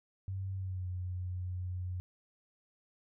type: tone with pitch glide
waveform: sine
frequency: 95.8 to 90.74 Hz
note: G2 to F#2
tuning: -39 to -33 cents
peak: -35 dBFS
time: 0.28-2 s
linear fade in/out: 0 ms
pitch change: -94 cents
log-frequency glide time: 0.55-0.87 s
effects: none